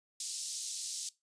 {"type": "band-pass noise", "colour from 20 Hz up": "white", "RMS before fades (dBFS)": -40, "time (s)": [0.2, 1.09], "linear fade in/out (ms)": 2, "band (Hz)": [4200, 9000], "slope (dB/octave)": 24, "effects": ["noise-tail reverb RT60 0.2 s tail -19 dB re dry", "resampled to 22050 Hz"]}